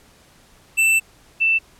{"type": "tone pair in turn", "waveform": ["square", "sine"], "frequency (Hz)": [2664, 2664], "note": ["E7", "E7"], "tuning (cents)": [18, 18], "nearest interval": "unison", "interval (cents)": 0, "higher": "neither", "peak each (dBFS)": -14, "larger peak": "neither", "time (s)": [[0.77, 1], [1.4, 1.59]], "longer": "first", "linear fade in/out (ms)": 20, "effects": ["pink hiss -52 dBFS RMS until 1.79 s", "low-pass 12000 Hz 12 dB/octave"]}